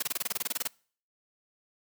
white noise bursts, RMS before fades -30 dBFS, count 14, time 0-0.675 s, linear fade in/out 5 ms, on 25 ms, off 25 ms, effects noise-tail reverb RT60 0.5 s tail -25 dB re dry + high-pass 150 Hz 12 dB/octave

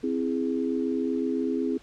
sine chord, C augmented, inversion none, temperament equal, 261.6 / 329.6 / 415.3 Hz, C4 / E4 / G#4, 0 / 0 / 0 cents, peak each -27 / -30 / -30 dBFS, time 0.03-1.78 s, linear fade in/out 10 ms, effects pink hiss -54 dBFS RMS until 1.82 s + low-pass 6000 Hz 12 dB/octave

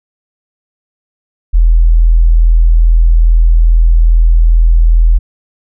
sine tone, 41.2 Hz, E1, in tune, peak -3 dBFS, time 1.53-5.19 s, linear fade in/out 20 ms, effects none

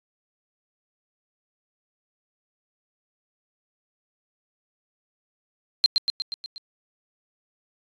sine tone with echo, 4162 Hz, C8, 10 cents flat, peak -12 dBFS, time 5.84-5.86 s, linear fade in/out 0 ms, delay 120 ms, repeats 6, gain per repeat -4 dB, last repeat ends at 6.58 s, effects resampled to 22050 Hz

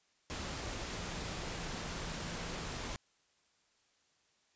sine tone in noise, 167.6 Hz, E3, 29 cents sharp, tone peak -49 dBFS, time 0.93-2.69 s, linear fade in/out 0 ms, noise pink, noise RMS -41 dBFS, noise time 0.3-2.96 s, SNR -11 dB, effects white hiss -73 dBFS RMS until 4.55 s + resampled to 16000 Hz

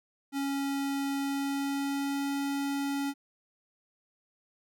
square tone with pitch glide, 277.2 to 279.5 Hz, C#4 to C#4, 0 to +14 cents, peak -30 dBFS, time 0.32-3.14 s, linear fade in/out 50 ms, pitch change +14 cents, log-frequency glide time 1.16-2.28 s, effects none

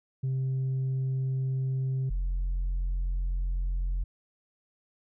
sine tone pair in turn, 131.8 / 43.98 Hz, C3 / F1, +13 / +13 cents, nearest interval octave + perfect fifth, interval 1900 cents, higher first, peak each -24 dBFS, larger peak neither, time 0.23-2.1 / 2.1-4.04 s, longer second, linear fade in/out 10 ms, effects tanh soft clip ceiling -25 dBFS

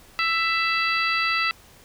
harmonic tone, 663 Hz, E5, 10 cents sharp, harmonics 2 / 3 / 4 / 5 / 6 / 7, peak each -25 / -26 / -25 / -36 / -33 / -31 dBFS, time 0.19-1.51 s, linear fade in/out 0 ms, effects pink hiss -51 dBFS RMS until 1.84 s

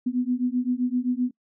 sine beating tone pair, 245 / 252.7 Hz, B3 / B3, -14 / +40 cents, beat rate 7.7 Hz, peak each -25 dBFS, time 0.06-1.31 s, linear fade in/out 10 ms, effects noise-tail reverb RT60 0.1 s tail -25 dB re dry

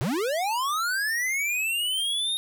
square linear sweep, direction up, 104 to 3729 Hz, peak -25 dBFS, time 0.01-2.37 s, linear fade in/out 0 ms, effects none

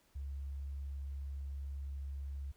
sine tone, 69.3 Hz, C#2, in tune, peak -39 dBFS, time 0.15-2.52 s, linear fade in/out 10 ms, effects pink hiss -71 dBFS RMS until 2.56 s

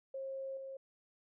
sine tone with level steps, 537 Hz, C5, 45 cents sharp, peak -39 / -43 dBFS, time 0.14-0.77 s, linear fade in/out 5 ms, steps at 0.57 s, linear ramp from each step 2 ms, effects none

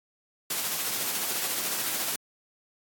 white noise with tremolo, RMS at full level -28 dBFS, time 0.5-2.16 s, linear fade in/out 5 ms, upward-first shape triangle, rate 14 Hz, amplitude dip 35%, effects high-pass 150 Hz 12 dB/octave + AAC 64 kbps

